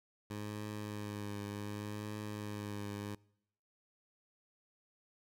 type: tone with vibrato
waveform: 15% pulse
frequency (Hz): 104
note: G#2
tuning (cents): +3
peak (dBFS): -34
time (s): 0.3-3.15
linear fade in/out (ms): 5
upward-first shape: triangle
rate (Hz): 0.67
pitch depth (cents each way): 35
effects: noise-tail reverb RT60 0.8 s tail -25 dB re dry